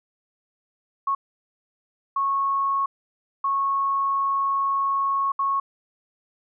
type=tone bursts at uneven times; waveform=sine; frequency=1100 Hz; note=C#6; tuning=14 cents flat; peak=-20 dBFS; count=4; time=1.07-1.15 / 2.16-2.86 / 3.44-5.32 / 5.39-5.6 s; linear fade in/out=5 ms; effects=none